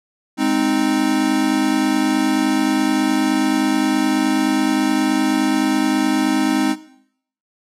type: chord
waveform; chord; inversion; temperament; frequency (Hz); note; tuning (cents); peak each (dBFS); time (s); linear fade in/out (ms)
square; Ab major; none; equal; 207.7 / 261.6 / 311.1; Ab3 / C4 / Eb4; 0 / 0 / 0; -24 / -19 / -20; 0.37-6.76; 50
effects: noise-tail reverb RT60 0.7 s tail -17 dB re dry + low-pass 11000 Hz 12 dB/octave